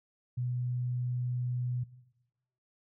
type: tone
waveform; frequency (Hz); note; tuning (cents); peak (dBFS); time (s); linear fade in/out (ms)
sine; 123.8; B2; +5; -30; 0.37-1.84; 10
effects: noise-tail reverb RT60 1.0 s tail -18 dB re dry